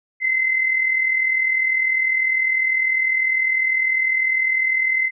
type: tone pair together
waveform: sine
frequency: 2023 / 2063 Hz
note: B6 / C7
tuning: +41 / -25 cents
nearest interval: unison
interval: 34 cents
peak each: -25 / -17 dBFS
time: 0.2-5.11 s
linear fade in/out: 50 ms
effects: none